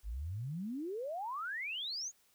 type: exponential sweep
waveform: sine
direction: up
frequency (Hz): 47.24 to 6920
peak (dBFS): -37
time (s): 0.03-2.12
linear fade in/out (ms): 50
effects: white hiss -70 dBFS RMS until 2.34 s